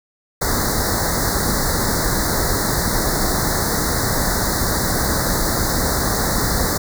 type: band-stop noise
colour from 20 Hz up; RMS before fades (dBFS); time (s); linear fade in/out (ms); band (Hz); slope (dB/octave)
pink; -19; 0.41-6.78; 10; 2000 to 3900; 96
effects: none